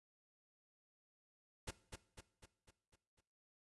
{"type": "noise with echo", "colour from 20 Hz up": "pink", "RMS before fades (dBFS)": -44, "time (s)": [1.67, 1.71], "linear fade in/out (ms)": 10, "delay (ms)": 250, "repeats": 6, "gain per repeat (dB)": -5, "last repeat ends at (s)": 3.21, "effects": ["noise-tail reverb RT60 0.6 s tail -17 dB re dry", "resampled to 24000 Hz"]}